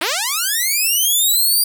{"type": "linear sweep", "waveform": "5% pulse", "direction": "up", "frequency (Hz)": [287.6, 4801], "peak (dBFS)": -6, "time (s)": [0.01, 1.64], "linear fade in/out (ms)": 5, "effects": []}